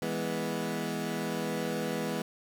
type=chord; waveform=20% pulse; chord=E major; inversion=none; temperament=equal; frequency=164.81 / 207.7 / 246.9 Hz; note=E3 / G#3 / B3; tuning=0 / 0 / 0 cents; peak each=-31 / -30 / -31 dBFS; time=0.02-2.22 s; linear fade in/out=2 ms; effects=none

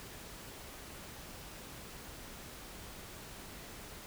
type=silence; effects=pink hiss -49 dBFS RMS until 4.06 s

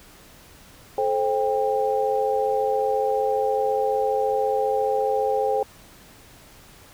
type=tone cluster; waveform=sine; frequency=433.4 / 528 / 796 Hz; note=A4 / C5 / G5; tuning=-26 / +16 / +26 cents; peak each=-24 dBFS; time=0.98-5.63 s; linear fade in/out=2 ms; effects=pink hiss -49 dBFS RMS until 6.93 s

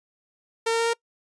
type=tone with pitch steps; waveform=sawtooth; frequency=455.3 / 458.2 / 461.1 / 464.1 Hz; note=A#4 / A#4 / A#4 / A#4; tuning=-41 / -30 / -19 / -8 cents; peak=-17 dBFS; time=0.66-0.936 s; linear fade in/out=10 ms; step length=69 ms; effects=noise-tail reverb RT60 0.1 s tail -24 dB re dry + resampled to 22050 Hz

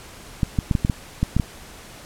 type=clicks; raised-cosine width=5 ms; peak=-6 dBFS; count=9; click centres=0.432 / 0.588 / 0.712 / 0.752 / 0.849 / 0.898 / 1.23 / 1.366 / 1.398 s; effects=pink hiss -42 dBFS RMS until 2.05 s + low-pass 12000 Hz 12 dB/octave

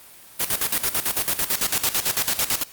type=noise with tremolo; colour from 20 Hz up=white; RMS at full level=-21 dBFS; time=0.39-2.64 s; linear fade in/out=20 ms; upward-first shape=square; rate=9 Hz; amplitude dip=75%; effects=white hiss -46 dBFS RMS until 2.72 s + Opus 32 kbps

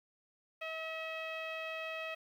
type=tone with low-pass filter; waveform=sawtooth; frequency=642 Hz; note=E5; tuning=46 cents flat; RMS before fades=-41 dBFS; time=0.61-2.15 s; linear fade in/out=10 ms; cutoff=2700 Hz; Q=4.2; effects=11-bit

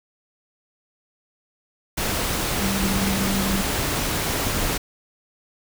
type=tone in noise; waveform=sine; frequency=194.5 Hz; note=G3; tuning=13 cents flat; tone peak=-23 dBFS; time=2.6-3.62 s; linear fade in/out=10 ms; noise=pink; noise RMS=-24 dBFS; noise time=1.97-4.78 s; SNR=-2 dB; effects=none

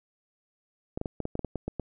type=clicks; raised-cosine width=2 ms; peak=-18 dBFS; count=11; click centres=0.975 / 1.014 / 1.058 / 1.203 / 1.254 / 1.354 / 1.393 / 1.447 / 1.557 / 1.68 / 1.797 s; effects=none

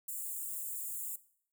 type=high-pass noise; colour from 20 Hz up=white; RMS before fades=-40 dBFS; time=0.08-1.16 s; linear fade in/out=5 ms; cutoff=7100 Hz; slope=96 dB/octave; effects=noise-tail reverb RT60 0.6 s tail -18 dB re dry

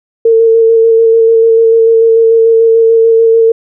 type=tone with vibrato; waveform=sine; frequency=453.4 Hz; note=A#4; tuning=48 cents flat; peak=-3 dBFS; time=0.25-3.52 s; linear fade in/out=5 ms; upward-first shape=square; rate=6.8 Hz; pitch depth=13 cents each way; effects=none

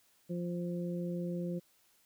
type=harmonic tone; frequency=174.61 Hz; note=F3; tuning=in tune; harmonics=1 / 2 / 3; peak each=-35 / -41 / -43 dBFS; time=0.29-1.6 s; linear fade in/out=20 ms; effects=white hiss -69 dBFS RMS until 2.05 s

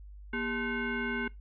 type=tone with frequency modulation; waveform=sine; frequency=880 Hz; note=A5; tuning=in tune; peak=-30 dBFS; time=0.33-1.28 s; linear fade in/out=5 ms; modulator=641 Hz; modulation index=2.1; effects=noise-tail reverb RT60 0.2 s tail -21 dB re dry + added 50 Hz sine -45 dBFS peak until 1.4 s

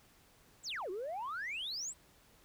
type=exponential two-way sweep; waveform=sine; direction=down then up; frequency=8240 to 349.2 to 8240 Hz; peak=-36 dBFS; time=0.63-1.94 s; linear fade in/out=50 ms; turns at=0.9 s; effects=tanh soft clip ceiling -35 dBFS + pink hiss -65 dBFS RMS until 2.44 s

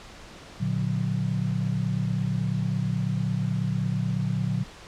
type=chord; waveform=sine; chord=Bb augmented; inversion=none; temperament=just; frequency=116.54 / 145.68 / 182.1 Hz; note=Bb2 / D3 / F#3; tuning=0 / -14 / -27 cents; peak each=-28 dBFS; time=0.6-4.64 s; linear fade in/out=10 ms; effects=pink hiss -45 dBFS RMS until 4.87 s + low-pass 6000 Hz 12 dB/octave

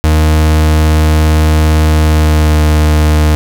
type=tone with pitch glide; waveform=40% pulse; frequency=77.6 to 76.53 Hz; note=D#2 to D#2; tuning=-4 to -28 cents; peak=-5 dBFS; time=0.04-3.35 s; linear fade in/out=0 ms; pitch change=-24 cents; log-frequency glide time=1.99-2.63 s; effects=none

